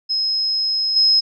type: tone with level steps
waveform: sine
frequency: 5130 Hz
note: E8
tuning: 48 cents flat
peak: -17 / -11 dBFS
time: 0.09-1.21 s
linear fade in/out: 20 ms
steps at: 0.96 s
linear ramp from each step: 5 ms
effects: none